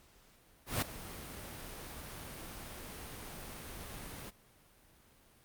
pink noise with ADSR envelope, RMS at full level -31 dBFS, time 0.66-4.31 s, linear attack 160 ms, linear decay 6 ms, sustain -15 dB, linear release 22 ms, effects pink hiss -64 dBFS RMS until 5.44 s + Opus 48 kbps

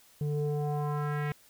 square tone with low-pass filter sweep, 147.5 Hz, D3, 8 cents sharp, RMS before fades -31 dBFS, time 0.21-1.32 s, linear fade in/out 2 ms, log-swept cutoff 310 to 2200 Hz, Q 2.6, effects white hiss -60 dBFS RMS until 1.49 s

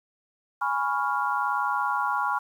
sine chord, C# dominant seventh, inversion second, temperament equal, 830.6 / 987.8 / 1108.7 / 1396.9 Hz, G#5 / B5 / C#6 / E#6, 0 / 0 / 0 / 0 cents, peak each -29 dBFS, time 0.61-2.39 s, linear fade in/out 10 ms, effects 9-bit

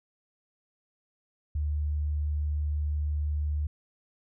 sine tone, 74.5 Hz, D2, 25 cents sharp, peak -26 dBFS, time 1.55-3.67 s, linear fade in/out 5 ms, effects none

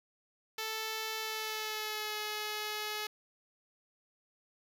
5% pulse tone with pitch glide, 440 to 424.3 Hz, A4 to G#4, 0 to +37 cents, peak -24 dBFS, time 0.58-3.07 s, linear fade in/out 5 ms, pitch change -63 cents, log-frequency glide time 1.2-2.18 s, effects none

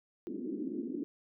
pink band-pass noise, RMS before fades -38 dBFS, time 0.27-1.04 s, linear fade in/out 0 ms, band 230 to 360 Hz, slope 48 dB/octave, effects none

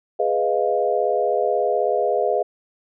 sine chord, F half-diminished seventh, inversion first, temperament equal, 415.3 / 493.9 / 622.3 / 698.5 Hz, Ab4 / Cb5 / Eb5 / F5, 0 / 0 / 0 / 0 cents, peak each -23 dBFS, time 0.19-2.43 s, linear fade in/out 10 ms, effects none

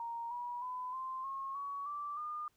sine tone with pitch steps, 932.3 / 968 / 1005 / 1043.5 / 1083.4 / 1124.8 / 1167.9 / 1212.5 Hz, A#5 / B5 / B5 / C6 / C#6 / C#6 / D6 / D#6, 0 / -35 / +30 / -5 / -40 / +25 / -10 / -45 cents, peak -38 dBFS, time 0-2.48 s, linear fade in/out 2 ms, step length 310 ms, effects pink hiss -75 dBFS RMS until 2.56 s

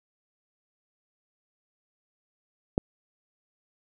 click, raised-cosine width 2 ms, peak -9 dBFS, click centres 2.779 s, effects none

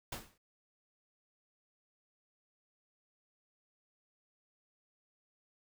pink noise with exponential decay, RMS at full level -38 dBFS, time 0.12-0.38 s, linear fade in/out 5 ms, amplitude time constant 55 ms, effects none

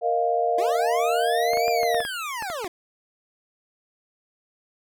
sine chord, Bb suspended fourth, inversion none, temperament just, 466.2 / 621.6 / 699.2 Hz, Bb4 / Eb5 / F5, 0 / -2 / +2 cents, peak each -25 / -27 / -22 dBFS, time 0.01-2.04 s, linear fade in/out 50 ms
25% pulse linear two-way sweep, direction up then down, 325.2 to 2421 to 325.2 Hz, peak -25 dBFS, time 0.58-2.68 s, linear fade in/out 5 ms, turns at 1.69 s
clicks, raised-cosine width 0.5 ms, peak -18 dBFS, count 10, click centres 1.534 / 1.573 / 1.681 / 1.832 / 1.946 / 2.004 / 2.051 / 2.424 / 2.501 / 2.645 s
effects none

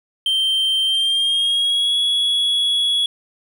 triangle tone with pitch glide, 3136 to 3361 Hz, G7 to G#7, 0 to +20 cents, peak -14 dBFS, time 0.26-3.06 s, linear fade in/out 2 ms, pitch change +120 cents, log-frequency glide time 0.85-1.97 s, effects none

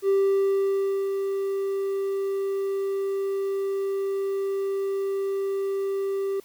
triangle tone with ADSR envelope, 392 Hz, G4, in tune, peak -15 dBFS, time 0.02-6.4 s, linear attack 66 ms, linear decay 1000 ms, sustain -7 dB, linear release 3 ms, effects tanh soft clip ceiling -11 dBFS + white hiss -55 dBFS RMS until 6.44 s

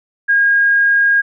sine tone, 1628 Hz, G#6, 35 cents flat, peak -9 dBFS, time 0.28-1.22 s, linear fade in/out 20 ms, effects none

